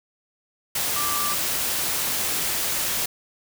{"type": "tone in noise", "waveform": "sine", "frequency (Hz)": 1174.7, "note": "D6", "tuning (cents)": 0, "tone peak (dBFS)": -27, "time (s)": [0.96, 1.34], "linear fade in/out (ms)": 5, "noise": "white", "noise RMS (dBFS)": -25, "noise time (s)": [0.75, 3.06], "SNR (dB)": -5, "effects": []}